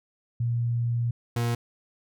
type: tone pair in turn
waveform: sine / 40% pulse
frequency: 118.4 / 118.4 Hz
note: A#2 / A#2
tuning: +27 / +27 cents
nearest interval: unison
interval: 0 cents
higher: neither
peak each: -23 dBFS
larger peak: neither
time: 0.4-1.11 / 1.36-1.55 s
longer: first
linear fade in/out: 5 ms
effects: none